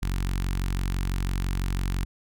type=tone with notch filter; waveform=sawtooth; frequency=46 Hz; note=F#1; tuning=9 cents flat; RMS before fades=-27 dBFS; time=0.02-2.05 s; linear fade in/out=10 ms; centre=540 Hz; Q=0.6; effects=none